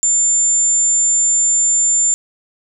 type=tone; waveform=sine; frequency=7200 Hz; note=A8; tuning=39 cents sharp; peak=-11 dBFS; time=0.03-2.14 s; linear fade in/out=0 ms; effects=none